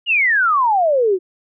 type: exponential sweep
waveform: sine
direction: down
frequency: 2929 to 352.2 Hz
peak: -12 dBFS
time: 0.06-1.19 s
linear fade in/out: 50 ms
effects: none